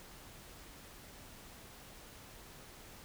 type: silence
effects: pink hiss -54 dBFS RMS until 3.04 s